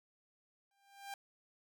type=tone with exponential growth; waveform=sawtooth; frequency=795 Hz; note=G5; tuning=24 cents sharp; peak=-37 dBFS; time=0.71-1.14 s; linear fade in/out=2 ms; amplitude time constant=92 ms; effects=none